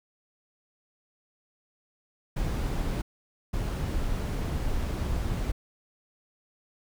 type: noise bursts at uneven times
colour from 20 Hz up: brown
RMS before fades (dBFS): -29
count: 2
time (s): 2.36-3.02 / 3.53-5.52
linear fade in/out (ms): 10
effects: none

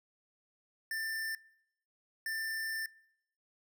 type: tone bursts at uneven times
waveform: square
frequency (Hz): 1784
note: A6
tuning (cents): +23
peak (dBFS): -35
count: 2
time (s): 0.91-1.35 / 2.26-2.86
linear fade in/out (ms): 2
effects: noise-tail reverb RT60 0.8 s tail -26 dB re dry

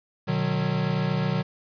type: chord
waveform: square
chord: B major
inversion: none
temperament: equal with one note detuned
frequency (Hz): 123.47 / 151.83 / 185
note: B2 / D#3 / F#3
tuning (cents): 0 / -42 / 0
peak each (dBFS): -30 / -27 / -28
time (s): 0.27-1.43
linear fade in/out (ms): 20
effects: resampled to 11025 Hz + 9-bit

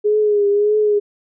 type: tone with vibrato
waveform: sine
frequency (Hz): 415.3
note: G#4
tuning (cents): 0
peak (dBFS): -12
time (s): 0.04-1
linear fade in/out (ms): 20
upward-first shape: triangle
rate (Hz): 1.7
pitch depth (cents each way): 54
effects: none

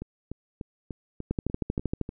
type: two click trains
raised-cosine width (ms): 3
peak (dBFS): -14 / -22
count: 10 / 8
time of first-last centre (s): 1.31-2.013 / 0.02-2.091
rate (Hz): 12.8 / 3.38
effects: none

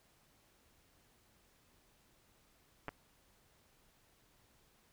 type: clicks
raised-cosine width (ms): 0.5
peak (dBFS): -25 / -29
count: 2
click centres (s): 2.883 / 2.89
effects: pink hiss -70 dBFS RMS until 4.92 s

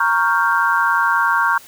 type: chord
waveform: sine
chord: G half-diminished seventh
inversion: first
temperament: equal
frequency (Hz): 932.3 / 1108.7 / 1396.9 / 1568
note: Bb5 / Db6 / F6 / G6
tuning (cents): 0 / 0 / 0 / 0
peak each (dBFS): -19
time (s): 0-1.58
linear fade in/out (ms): 5
effects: white hiss -43 dBFS RMS until 1.67 s

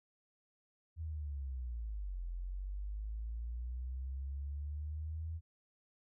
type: linear two-way sweep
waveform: sine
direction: down then up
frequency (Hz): 82.41 to 42.64 to 82.41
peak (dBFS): -38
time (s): 0.96-5.41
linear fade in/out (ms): 50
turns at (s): 2.25
effects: none

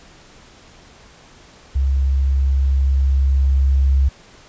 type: tone with level ramp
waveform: sine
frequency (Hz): 67.6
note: C#2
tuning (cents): -43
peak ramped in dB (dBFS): -14 to -11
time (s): 1.75-4.09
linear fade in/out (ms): 10
effects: pink hiss -46 dBFS RMS until 4.48 s + resampled to 16000 Hz

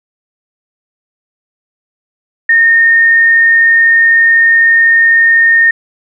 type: tone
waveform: sine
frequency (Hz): 1834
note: A#6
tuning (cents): -29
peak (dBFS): -4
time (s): 2.49-5.71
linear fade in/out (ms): 5
effects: none

